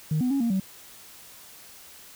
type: tone with pitch steps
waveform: sine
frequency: 154.5 / 250.3 / 276.1 / 233.3 / 191 Hz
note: D#3 / B3 / C#4 / A#3 / G3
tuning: -12 / +23 / -7 / +2 / -45 cents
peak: -20 dBFS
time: 0.11-0.6 s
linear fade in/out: 5 ms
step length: 98 ms
effects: tanh soft clip ceiling -19 dBFS + white hiss -48 dBFS RMS until 2.15 s